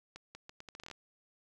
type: accelerating click train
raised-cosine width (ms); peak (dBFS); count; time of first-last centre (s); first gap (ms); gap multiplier
0.2; -30; 12; 0.16-0.913; 190; 0.76
effects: none